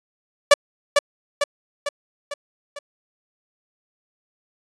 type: tone with echo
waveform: sawtooth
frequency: 576 Hz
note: D5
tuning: 34 cents flat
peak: -3 dBFS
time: 0.51-0.54 s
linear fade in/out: 5 ms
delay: 450 ms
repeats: 5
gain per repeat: -5 dB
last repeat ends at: 2.79 s
effects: resampled to 22050 Hz